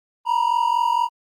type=tone pair together; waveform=triangle; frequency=930 / 974.3 Hz; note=A#5 / B5; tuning=-4 / -24 cents; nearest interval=minor second; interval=80 cents; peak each=-18 dBFS; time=0.25-1.09 s; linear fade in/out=50 ms; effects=Opus 32 kbps